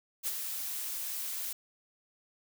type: noise with ADSR envelope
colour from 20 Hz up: blue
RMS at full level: -31 dBFS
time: 0.23-1.53 s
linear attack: 41 ms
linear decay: 35 ms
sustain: -6 dB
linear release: 6 ms
effects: none